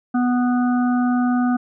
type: harmonic tone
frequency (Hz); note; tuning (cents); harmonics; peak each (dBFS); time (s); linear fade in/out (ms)
246.9; B3; 0; 1 / 3 / 5 / 6; -16 / -26 / -30 / -32; 0.14-1.57; 10
effects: none